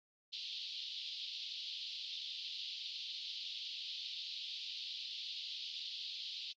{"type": "band-pass noise", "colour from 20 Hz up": "pink", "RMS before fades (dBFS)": -45, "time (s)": [0.32, 6.53], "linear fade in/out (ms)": 20, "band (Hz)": [3100, 4600], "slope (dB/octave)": 48, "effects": ["AAC 32 kbps"]}